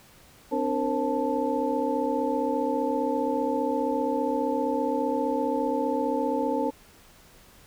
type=tone cluster; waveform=sine; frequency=259.6 / 294.7 / 464.5 / 533 / 877 Hz; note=C4 / D4 / A#4 / C5 / A5; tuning=-13 / +6 / -6 / +32 / -6 cents; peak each=-30 dBFS; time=0.51-6.71 s; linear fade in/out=20 ms; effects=pink hiss -54 dBFS RMS until 7.66 s